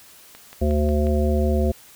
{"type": "click train", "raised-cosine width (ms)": 0.3, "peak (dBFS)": -25, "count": 5, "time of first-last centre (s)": [0.35, 1.069], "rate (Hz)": 5.56}
{"type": "harmonic tone", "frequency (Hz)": 74.6, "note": "D2", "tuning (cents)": 28, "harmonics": [1, 3, 5, 7, 9], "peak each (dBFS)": [-19, -24, -26, -27, -29], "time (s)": [0.61, 1.72], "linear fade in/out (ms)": 10}
{"effects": ["white hiss -48 dBFS RMS until 1.95 s"]}